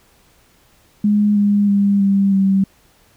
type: tone with pitch steps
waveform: sine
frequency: 207.7 / 204.1 / 200.6 / 197.18 / 193.79 Hz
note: G#3 / G#3 / G3 / G3 / G3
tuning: 0 / -30 / +40 / +10 / -20 cents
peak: -11 dBFS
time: 1.04-2.64 s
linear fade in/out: 5 ms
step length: 320 ms
effects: pink hiss -54 dBFS RMS until 3.16 s